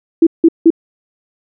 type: tone bursts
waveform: sine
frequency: 329.8 Hz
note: E4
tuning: 1 cent sharp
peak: -3 dBFS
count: 3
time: 0.22-0.704 s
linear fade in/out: 5 ms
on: 48 ms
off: 170 ms
effects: none